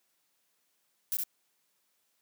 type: noise with echo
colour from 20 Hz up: violet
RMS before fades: -31 dBFS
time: 1.12-1.17 s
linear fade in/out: 0 ms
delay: 66 ms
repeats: 1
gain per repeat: -2 dB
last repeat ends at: 1.236 s
effects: white hiss -75 dBFS RMS until 2.21 s + high-pass 150 Hz 12 dB/octave